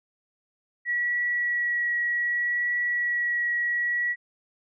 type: tone with vibrato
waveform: sine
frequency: 1927 Hz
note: B6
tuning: 43 cents flat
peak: -23 dBFS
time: 0.85-4.16 s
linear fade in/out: 50 ms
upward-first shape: triangle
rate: 0.65 Hz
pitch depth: 11 cents each way
effects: none